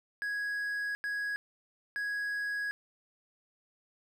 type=tone bursts at uneven times; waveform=triangle; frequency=1661.2 Hz; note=G#6; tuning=in tune; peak=-30 dBFS; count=3; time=0.22-0.95 / 1.04-1.36 / 1.96-2.71 s; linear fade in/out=0 ms; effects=none